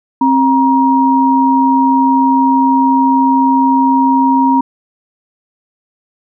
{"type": "tone pair together", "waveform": "sine", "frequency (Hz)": [265.6, 946.5], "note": ["C4", "A#5"], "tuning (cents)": [26, 26], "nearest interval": "octave + minor seventh", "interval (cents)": 2200, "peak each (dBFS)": -10, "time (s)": [0.21, 4.61], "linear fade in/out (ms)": 5, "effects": []}